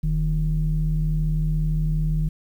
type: tone pair together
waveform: sine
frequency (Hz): 41.2 / 155.56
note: E1 / D#3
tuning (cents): 0 / 0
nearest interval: octave + major seventh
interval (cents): 2300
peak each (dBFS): -21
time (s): 0.03-2.29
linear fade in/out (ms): 10
effects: tanh soft clip ceiling -13 dBFS + 9-bit